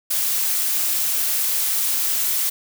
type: noise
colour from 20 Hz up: blue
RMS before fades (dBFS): -21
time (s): 0.1-2.5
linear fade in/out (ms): 10
effects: none